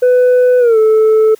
sine tone with pitch glide, 498.9 to 436.8 Hz, B4 to A4, +17 to -13 cents, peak -3 dBFS, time 0.02-1.35 s, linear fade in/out 10 ms, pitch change -230 cents, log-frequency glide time 0.59-0.78 s, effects tanh soft clip ceiling -5 dBFS + white hiss -46 dBFS RMS until 1.39 s

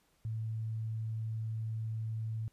sine tone, 111 Hz, A2, 16 cents sharp, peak -34 dBFS, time 0.25-2.48 s, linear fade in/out 0 ms, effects pink hiss -72 dBFS RMS until 2.52 s + resampled to 32000 Hz

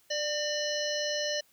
harmonic tone with a mistuned harmonic, 593 Hz, D5, 17 cents sharp, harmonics 1 / 3 / 5 / 7 / 9 / 10, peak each -32 / -37 / -37 / -37 / -39 / -39 dBFS, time 0.1-1.41 s, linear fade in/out 10 ms, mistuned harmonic 3, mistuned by +33 cents, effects white hiss -65 dBFS RMS until 1.52 s

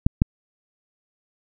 clicks, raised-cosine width 5 ms, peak -3 dBFS, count 2, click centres 0.065 / 0.219 s, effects none

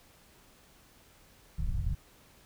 pink low-pass noise, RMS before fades -31 dBFS, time 1.58-1.95 s, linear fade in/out 10 ms, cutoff 160 Hz, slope 48 dB/octave, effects pink hiss -60 dBFS RMS until 2.45 s

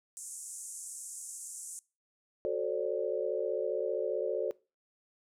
white band-pass noise, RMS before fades -44 dBFS, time 0.17-1.79 s, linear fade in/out 0 ms, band 6600 to 9900 Hz, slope 48 dB/octave
sine chord, D dominant seventh, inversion first, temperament equal with one note detuned, 370 / 440 / 532.1 / 587.3 Hz, F#4 / A4 / C5 / D5, 0 / 0 / +29 / 0 cents, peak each -36 / -34 / -35 / -36 dBFS, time 2.45-4.51 s, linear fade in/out 0 ms
effects noise-tail reverb RT60 0.3 s tail -22 dB re dry

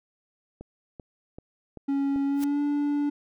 click train, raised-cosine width 2 ms, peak -27 dBFS, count 5, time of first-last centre 0.61-2.16 s, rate 2.58 Hz
triangle tone with pitch glide, 277.6 to 289.9 Hz, C#4 to D4, +3 to -22 cents, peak -21 dBFS, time 1.88-3.1 s, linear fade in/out 10 ms, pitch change +75 cents, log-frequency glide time 2.25-2.61 s
white noise with exponential growth, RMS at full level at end -35 dBFS, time 2.34-2.44 s, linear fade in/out 1 ms, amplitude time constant 21 ms
effects none

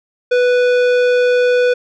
sine tone with tanh clipping, 493.9 Hz, B4, in tune, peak -12 dBFS, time 0.31-1.74 s, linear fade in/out 10 ms, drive 15 dB, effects none

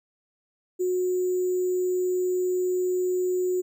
sine tone with sample-and-hold, 364.8 Hz, F#4, 24 cents flat, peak -22 dBFS, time 0.79-3.62 s, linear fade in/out 20 ms, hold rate 7350 Hz, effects none

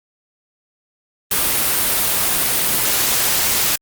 white noise, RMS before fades -17 dBFS, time 1.31-3.76 s, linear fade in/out 5 ms, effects Opus 32 kbps

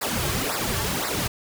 pink noise with flanger, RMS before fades -26 dBFS, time 0.01-1.28 s, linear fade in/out 10 ms, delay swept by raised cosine 0.31 to 4.11 ms, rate 1.9 Hz, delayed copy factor -0.95, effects none

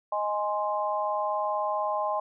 sine chord, Ab major, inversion second, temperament equal, 622.3 / 830.6 / 1046.5 Hz, Eb5 / Ab5 / C6, 0 / 0 / 0 cents, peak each -30 dBFS, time 0.12-2.2 s, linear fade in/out 5 ms, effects none

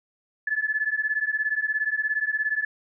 sine beating tone pair, 1719 / 1736 Hz, A6 / A6, -41 / -24 cents, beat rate 17 Hz, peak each -26 dBFS, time 0.47-2.65 s, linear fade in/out 5 ms, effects none

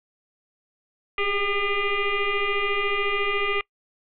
sine tone with frequency modulation, 1213 Hz, D#6, 44 cents flat, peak -21 dBFS, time 1.18-3.61 s, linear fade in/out 2 ms, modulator 402 Hz, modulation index 3.8, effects noise-tail reverb RT60 0.1 s tail -24 dB re dry

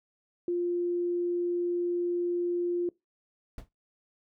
sine tone, 350 Hz, F4, 4 cents sharp, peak -26 dBFS, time 0.48-2.89 s, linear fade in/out 2 ms
brown noise with exponential decay, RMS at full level -34 dBFS, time 3.58-3.69 s, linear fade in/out 2 ms, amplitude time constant 23 ms
effects noise-tail reverb RT60 0.2 s tail -23 dB re dry

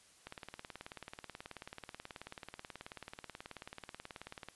click train, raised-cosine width 0.3 ms, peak -29 dBFS, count 79, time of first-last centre 0.27-4.486 s, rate 18.5 Hz, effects white hiss -64 dBFS RMS until 4.55 s + resampled to 24000 Hz

